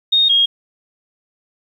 sine tone pair in turn, 3705 / 3261 Hz, A#7 / G#7, -11 / -32 cents, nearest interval major second, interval 221 cents, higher first, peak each -10 dBFS, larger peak neither, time 0.12-0.29 / 0.29-0.46 s, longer neither, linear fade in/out 10 ms, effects 8-bit

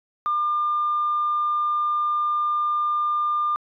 sine tone, 1200 Hz, D6, 37 cents sharp, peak -19 dBFS, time 0.26-3.56 s, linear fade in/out 0 ms, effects tanh soft clip ceiling -15 dBFS

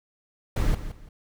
brown noise with echo, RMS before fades -22 dBFS, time 0.56-0.75 s, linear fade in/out 5 ms, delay 170 ms, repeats 2, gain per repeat -12 dB, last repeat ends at 1.09 s, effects none

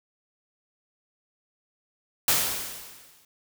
white noise with exponential decay, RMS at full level -20 dBFS, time 2.28-3.25 s, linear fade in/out 2 ms, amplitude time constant 210 ms, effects none

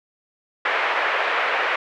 white band-pass noise, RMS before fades -22 dBFS, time 0.65-1.76 s, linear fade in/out 5 ms, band 470 to 2300 Hz, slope 24 dB/octave, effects none

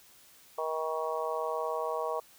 harmonic tone, 158.8 Hz, D#3, 36 cents sharp, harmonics 3 / 4 / 5 / 6 / 7, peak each -35 / -35 / -40 / -38 / -37 dBFS, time 0.58-2.2 s, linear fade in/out 5 ms, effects white hiss -58 dBFS RMS until 2.38 s

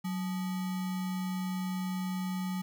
sine tone with sample-and-hold, 185 Hz, F#3, in tune, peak -31 dBFS, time 0.04-2.62 s, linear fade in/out 10 ms, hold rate 1050 Hz, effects none

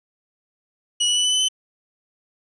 sawtooth tone with pitch steps, 2922 / 2946 / 2970 / 2994 / 3018 / 3043 Hz, F#7 / F#7 / F#7 / F#7 / F#7 / F#7, -22 / -8 / +6 / +20 / +34 / +48 cents, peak -14 dBFS, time 1-1.486 s, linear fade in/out 10 ms, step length 81 ms, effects resampled to 22050 Hz

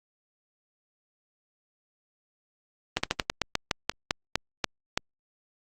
slowing click train, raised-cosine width 0.2 ms, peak -6 dBFS, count 13, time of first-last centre 2.97-4.975 s, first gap 65 ms, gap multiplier 1.16, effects Opus 32 kbps

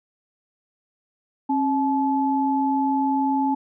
sine tone pair together, 270.7 / 861 Hz, C#4 / A5, -41 / -38 cents, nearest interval octave + minor sixth, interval 2003 cents, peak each -21 / -22 dBFS, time 1.49-3.55 s, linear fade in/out 10 ms, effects none

